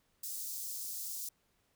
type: high-pass noise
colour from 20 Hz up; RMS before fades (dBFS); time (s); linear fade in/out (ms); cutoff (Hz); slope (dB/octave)
white; -41; 0.23-1.29; 5; 5100; 24
effects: pink hiss -75 dBFS RMS until 1.75 s